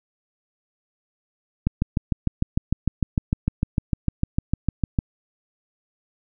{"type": "click train", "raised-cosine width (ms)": 5, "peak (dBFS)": -7, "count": 23, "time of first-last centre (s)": [1.67, 4.988], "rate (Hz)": 6.63, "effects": []}